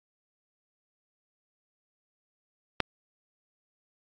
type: click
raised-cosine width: 0.3 ms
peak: -7 dBFS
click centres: 2.803 s
effects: AAC 48 kbps